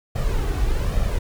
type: noise with flanger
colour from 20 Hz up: brown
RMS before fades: -21 dBFS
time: 0.15-1.19 s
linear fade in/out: 10 ms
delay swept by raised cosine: 1.6 to 2.7 ms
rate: 1.2 Hz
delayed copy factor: +0.6
effects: none